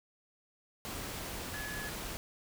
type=tone in noise; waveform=sine; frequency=1700 Hz; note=G#6; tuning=40 cents sharp; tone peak=-41 dBFS; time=1.54-1.89 s; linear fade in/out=0 ms; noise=pink; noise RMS=-41 dBFS; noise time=0.85-2.17 s; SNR=-3 dB; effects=none